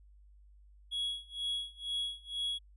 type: tone with tremolo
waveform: triangle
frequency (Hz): 3338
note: G#7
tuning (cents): +8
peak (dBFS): -30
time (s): 0.91-2.59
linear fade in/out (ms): 20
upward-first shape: sine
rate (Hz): 2.1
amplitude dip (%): 95
effects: added 50 Hz sine -56 dBFS peak until 2.76 s + resampled to 24000 Hz